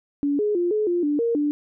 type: tone with pitch steps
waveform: sine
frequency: 285.7 / 418.6 / 349.8 / 426.5 / 349.6 / 293.2 / 465.6 / 293.7 Hz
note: D4 / G#4 / F4 / G#4 / F4 / D4 / A#4 / D4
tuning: -48 / +14 / +3 / +46 / +2 / -3 / -2 / 0 cents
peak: -19 dBFS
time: 0.23-1.51 s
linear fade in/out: 0 ms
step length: 160 ms
effects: none